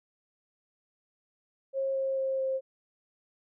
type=tone with pitch steps; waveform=sine; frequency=539 / 535.9 / 532.8 / 529.7 Hz; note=C#5 / C5 / C5 / C5; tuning=-49 / +41 / +31 / +21 cents; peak=-27 dBFS; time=1.73-2.61 s; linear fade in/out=50 ms; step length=220 ms; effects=none